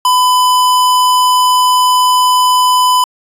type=tone; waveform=square; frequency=1003 Hz; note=B5; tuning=26 cents sharp; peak=-8 dBFS; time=0.05-3.04 s; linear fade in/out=2 ms; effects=resampled to 32000 Hz